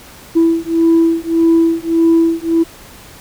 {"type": "beating tone pair", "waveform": "sine", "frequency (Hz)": [329.6, 331.3], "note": ["E4", "E4"], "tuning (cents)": [0, 9], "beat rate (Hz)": 1.7, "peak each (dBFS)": -11, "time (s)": [0.35, 2.64], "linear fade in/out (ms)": 20, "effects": ["tanh soft clip ceiling -4 dBFS", "pink hiss -38 dBFS RMS until 3.2 s"]}